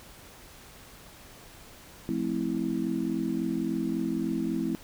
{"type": "chord", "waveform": "sine", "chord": "F major seventh", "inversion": "none", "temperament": "just", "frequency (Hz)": [174.61, 218.3, 261.9, 327.4], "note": ["F3", "A3", "C4", "E4"], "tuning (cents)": [0, -13, 2, -12], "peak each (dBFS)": [-35, -32, -32, -31], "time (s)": [2.09, 4.75], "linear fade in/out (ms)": 0, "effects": ["pink hiss -50 dBFS RMS until 4.83 s"]}